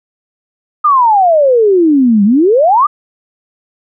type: exponential two-way sweep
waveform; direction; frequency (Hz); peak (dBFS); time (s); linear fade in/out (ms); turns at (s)
sine; down then up; 1244.5 to 194.8 to 1244.5; -5; 0.84-2.87; 10; 2.24
effects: none